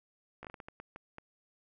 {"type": "slowing click train", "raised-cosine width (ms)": 0.5, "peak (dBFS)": -30, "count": 10, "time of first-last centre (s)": [0.43, 1.184], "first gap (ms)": 16, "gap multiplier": 1.39, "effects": []}